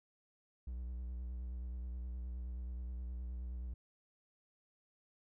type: tone with vibrato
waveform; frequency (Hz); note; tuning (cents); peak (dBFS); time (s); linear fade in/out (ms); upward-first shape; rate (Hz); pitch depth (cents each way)
triangle; 61.3; B1; -12; -38; 0.67-3.74; 5; sine; 9.5; 51
effects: none